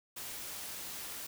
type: noise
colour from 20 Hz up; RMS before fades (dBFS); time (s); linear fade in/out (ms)
white; -43; 0.16-1.27; 10
effects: none